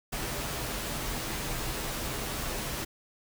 pink noise with comb filter, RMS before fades -34 dBFS, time 0.12-2.85 s, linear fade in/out 10 ms, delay 11 ms, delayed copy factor -0.5, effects none

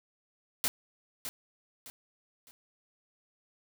white noise with echo, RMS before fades -29 dBFS, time 0.64-0.68 s, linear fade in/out 0 ms, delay 610 ms, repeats 3, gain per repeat -9 dB, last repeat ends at 2.51 s, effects none

